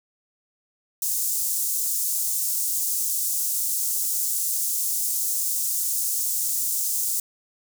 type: high-pass noise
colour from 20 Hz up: pink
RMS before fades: -25 dBFS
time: 1.02-7.2 s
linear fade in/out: 2 ms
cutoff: 6900 Hz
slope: 24 dB/octave
effects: none